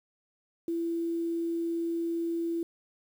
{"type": "tone with quantisation", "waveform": "sine", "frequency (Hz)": 335.3, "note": "E4", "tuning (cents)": 30, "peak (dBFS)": -28, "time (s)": [0.68, 2.63], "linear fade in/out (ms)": 2, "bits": 9, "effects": []}